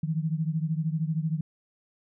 sine beating tone pair, 155.56 / 168.56 Hz, D#3 / E3, 0 / +39 cents, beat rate 13 Hz, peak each -27 / -30 dBFS, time 0.03-1.41 s, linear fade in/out 5 ms, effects none

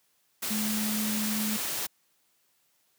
sine tone in noise, 213.7 Hz, G#3, 50 cents sharp, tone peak -29 dBFS, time 0.5-1.57 s, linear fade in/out 10 ms, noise white, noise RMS -32 dBFS, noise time 0.42-1.87 s, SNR 0 dB, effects white hiss -70 dBFS RMS until 2.98 s + high-pass 100 Hz 12 dB/octave

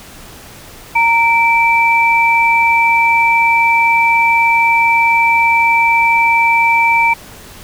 sine tone pair together, 924 / 2328 Hz, A#5 / D7, -16 / -16 cents, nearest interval octave + major third, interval 1600 cents, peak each -11 dBFS, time 0.95-7.14 s, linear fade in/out 10 ms, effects pink hiss -36 dBFS RMS until 7.63 s

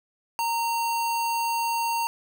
sine tone with sample-and-hold, 927 Hz, A#5, 10 cents flat, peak -23 dBFS, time 0.39-2.07 s, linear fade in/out 0 ms, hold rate 3675 Hz, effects none

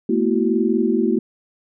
sine tone cluster, 219 / 240 / 331 / 375.3 Hz, A3 / B3 / E4 / F#4, -8 / -49 / +7 / +25 cents, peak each -21 dBFS, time 0.09-1.19 s, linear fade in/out 5 ms, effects none

